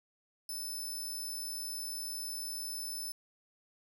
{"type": "tone", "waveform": "15% pulse", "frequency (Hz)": 5274, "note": "E8", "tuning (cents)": 0, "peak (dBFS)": -32, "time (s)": [0.49, 3.12], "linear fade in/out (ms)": 2, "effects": []}